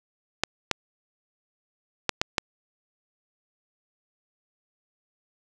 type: clicks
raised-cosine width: 0.2 ms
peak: -4 dBFS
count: 5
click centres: 0.436 / 0.713 / 2.093 / 2.215 / 2.382 s
effects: none